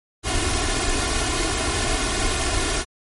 pink noise with comb filter, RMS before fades -22 dBFS, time 0.23-2.85 s, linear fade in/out 50 ms, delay 2.8 ms, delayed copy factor +0.85, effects MP3 48 kbps

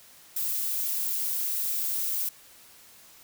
violet noise, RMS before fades -29 dBFS, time 0.36-2.29 s, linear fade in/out 5 ms, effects white hiss -53 dBFS RMS until 3.23 s

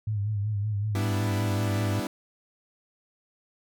sine tone with vibrato, 104.2 Hz, G#2, 6 cents sharp, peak -25 dBFS, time 0.07-2 s, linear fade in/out 5 ms, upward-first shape sine, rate 5.3 Hz, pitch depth 69 cents each way
sawtooth chord, E minor seventh, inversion first, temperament equal, 196 / 246.9 / 293.7 / 329.6 Hz, G3 / B3 / D4 / E4, 0 / 0 / 0 / 0 cents, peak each -31 dBFS, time 0.95-2.07 s, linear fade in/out 2 ms
effects none

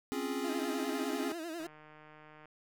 square chord, Db major seventh, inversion third, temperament equal, 261.6 / 277.2 / 349.2 / 415.3 Hz, C4 / Db4 / F4 / Ab4, 0 / 0 / 0 / 0 cents, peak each -40 / -39 / -43 / -40 dBFS, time 0.12-1.32 s, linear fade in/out 0 ms
30% pulse tone with vibrato, 329.6 Hz, E4, in tune, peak -36 dBFS, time 0.44-1.67 s, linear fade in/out 5 ms, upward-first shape sine, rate 10 Hz, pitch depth 99 cents each way
click train, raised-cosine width 0.5 ms, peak -40 dBFS, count 132, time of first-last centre 1.6-2.456 s, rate 153 Hz
effects none

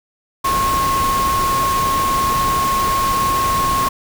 sine tone in noise, 1084 Hz, C#6, 39 cents flat, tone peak -15 dBFS, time 0.44-3.89 s, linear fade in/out 10 ms, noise pink, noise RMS -23 dBFS, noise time 0.44-3.89 s, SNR +5 dB, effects none

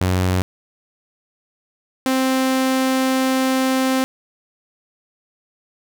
sawtooth tone pair in turn, 92 / 261.9 Hz, F#2 / C4, -9 / +2 cents, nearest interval octave + tritone, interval 1811 cents, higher second, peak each -12 dBFS, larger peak neither, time 0.01-0.42 / 2.06-4.04 s, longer second, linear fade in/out 0 ms, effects none

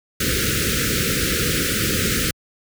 pink band-stop noise, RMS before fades -20 dBFS, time 0.2-2.31 s, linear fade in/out 5 ms, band 530 to 1300 Hz, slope 96 dB/octave, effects high-pass 60 Hz 12 dB/octave

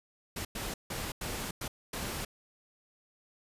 pink noise bursts at uneven times, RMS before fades -37 dBFS, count 6, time 0.36-0.45 / 0.55-0.74 / 0.9-1.12 / 1.21-1.51 / 1.61-1.68 / 1.93-2.25 s, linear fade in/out 5 ms, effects resampled to 32000 Hz

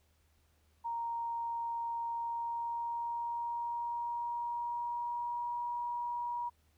sine tone with pitch glide, 932.3 to 958 Hz, A#5 to A#5, 0 to +47 cents, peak -34 dBFS, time 0.84-6.5 s, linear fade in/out 20 ms, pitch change +47 cents, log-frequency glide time 2.1-5.61 s, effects added 77 Hz sine -69 dBFS peak until 6.77 s + pink hiss -74 dBFS RMS until 6.77 s

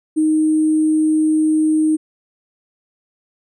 sine tone with sample-and-hold, 311.1 Hz, D#4, in tune, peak -12 dBFS, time 0.16-1.97 s, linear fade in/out 20 ms, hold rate 8820 Hz, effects resampled to 22050 Hz

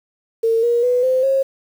sine tone with pitch steps, 454 / 473.8 / 494.5 / 516.1 / 538.7 Hz, A#4 / A#4 / B4 / C5 / C#5, -46 / +28 / +2 / -24 / -50 cents, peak -13 dBFS, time 0.43-1.43 s, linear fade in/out 10 ms, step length 200 ms, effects 7-bit

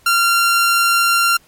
sawtooth tone, 1380 Hz, F6, 21 cents flat, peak -8 dBFS, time 0.06-1.37 s, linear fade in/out 5 ms, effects pink hiss -52 dBFS RMS until 1.47 s + MP3 64 kbps

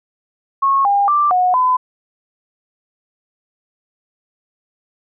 sine tone with pitch steps, 1094 / 805 / 1177 / 729 / 1011 Hz, C#6 / G5 / D6 / F#5 / B5, -23 / +46 / +3 / -26 / +40 cents, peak -11 dBFS, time 0.62-1.77 s, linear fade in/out 10 ms, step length 230 ms, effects none

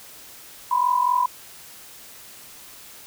sine tone pair together, 980 / 1024.2 Hz, B5 / C6, -14 / -37 cents, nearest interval minor second, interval 77 cents, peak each -19 / -22 dBFS, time 0.71-1.26 s, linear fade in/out 5 ms, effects white hiss -44 dBFS RMS until 3.06 s

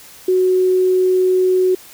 sine tone, 370 Hz, F#4, in tune, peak -11 dBFS, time 0.28-1.75 s, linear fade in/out 5 ms, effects white hiss -41 dBFS RMS until 1.93 s

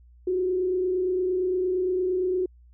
sine tone with frequency modulation, 367.6 Hz, F#4, 11 cents flat, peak -22 dBFS, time 0.27-2.46 s, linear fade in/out 5 ms, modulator 28.7 Hz, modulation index 0.42, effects added 60 Hz sine -50 dBFS peak until 2.73 s

